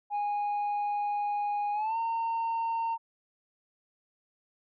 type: tone with pitch glide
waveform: sine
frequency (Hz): 824 to 914.3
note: G#5 to A#5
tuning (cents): -14 to -34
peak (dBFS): -25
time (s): 0.1-2.98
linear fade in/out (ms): 50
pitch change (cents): +180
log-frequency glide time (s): 1.73-1.97
effects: tanh soft clip ceiling -27 dBFS